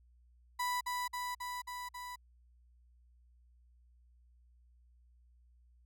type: tone with echo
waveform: 35% pulse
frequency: 987.8 Hz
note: B5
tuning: in tune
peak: -31 dBFS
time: 0.59-0.81 s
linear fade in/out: 10 ms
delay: 270 ms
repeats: 5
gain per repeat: -2 dB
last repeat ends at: 2.16 s
effects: added 60 Hz sine -62 dBFS peak until 5.85 s